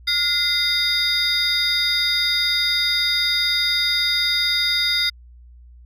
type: tone cluster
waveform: triangle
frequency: 1424 / 2054 / 3687 / 4865 Hz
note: F6 / C7 / A#7 / D#8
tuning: +33 / -33 / -20 / -40 cents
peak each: -27 / -23 / -20 / -20 dBFS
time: 0.07-5.1 s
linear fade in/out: 10 ms
effects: added 60 Hz sine -42 dBFS peak until 5.85 s